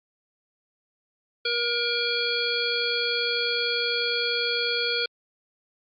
harmonic tone with a mistuned harmonic, 475.4 Hz, A#4, 34 cents sharp, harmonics 1 / 3 / 5 / 7 / 9 / 10, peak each -30 / -30 / -31 / -29 / -31 / -33 dBFS, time 1.45-5.06 s, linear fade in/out 5 ms, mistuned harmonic 10, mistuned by -51 cents, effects Opus 48 kbps

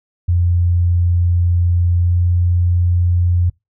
sine tone with pitch glide, 87.31 to 88.02 Hz, F2 to F2, 0 to +14 cents, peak -11 dBFS, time 0.28-3.5 s, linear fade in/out 10 ms, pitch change +14 cents, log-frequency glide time 2-2.15 s, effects noise-tail reverb RT60 0.2 s tail -25 dB re dry

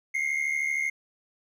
triangle tone pair together, 2093 / 2166 Hz, C7 / C#7, 0 / -41 cents, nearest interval minor second, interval 59 cents, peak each -25 dBFS, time 0.14-0.9 s, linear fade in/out 10 ms, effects tanh soft clip ceiling -21 dBFS

